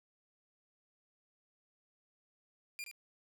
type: tone with echo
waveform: sawtooth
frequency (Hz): 2400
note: D7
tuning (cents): +37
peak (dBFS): -37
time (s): 2.79-2.84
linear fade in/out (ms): 0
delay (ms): 73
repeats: 1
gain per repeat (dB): -7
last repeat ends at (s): 2.913
effects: none